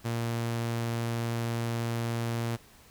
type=tone; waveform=sawtooth; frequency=116.54 Hz; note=A#2; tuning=in tune; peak=-25 dBFS; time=0.04-2.57 s; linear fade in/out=20 ms; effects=pink hiss -56 dBFS RMS until 2.9 s